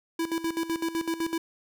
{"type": "tone with tremolo", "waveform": "square", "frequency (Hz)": 329.9, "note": "E4", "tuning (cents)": 1, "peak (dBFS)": -26, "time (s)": [0.19, 1.38], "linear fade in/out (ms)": 5, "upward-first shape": "square", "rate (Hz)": 7.9, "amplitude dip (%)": 75, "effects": []}